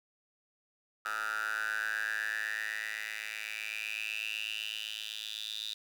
10% pulse tone with high-pass filter sweep, 107.9 Hz, A2, 33 cents flat, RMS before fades -37 dBFS, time 1.05-5.74 s, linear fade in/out 5 ms, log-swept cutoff 1300 to 3700 Hz, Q 8.6, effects none

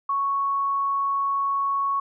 sine tone, 1108.7 Hz, C#6, in tune, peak -21 dBFS, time 0.09-2 s, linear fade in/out 5 ms, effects none

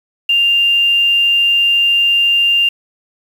sine tone with quantisation, 2794 Hz, F7, in tune, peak -9 dBFS, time 0.29-2.69 s, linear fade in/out 5 ms, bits 6, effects none

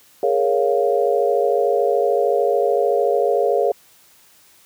sine chord, Bb minor seventh, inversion third, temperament equal with one note detuned, 412.7 / 466.2 / 554.4 / 698.5 Hz, Ab4 / Bb4 / Db5 / F5, -11 / 0 / 0 / 0 cents, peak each -20 / -20 / -20 / -22 dBFS, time 0.23-3.72 s, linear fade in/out 2 ms, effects white hiss -52 dBFS RMS until 4.65 s + high-pass 60 Hz 12 dB/octave

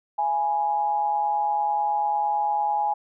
sine tone with amplitude modulation, 831 Hz, G#5, 1 cent sharp, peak -18 dBFS, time 0.18-2.94 s, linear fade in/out 10 ms, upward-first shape sine, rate 149 Hz, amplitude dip 60%, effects none

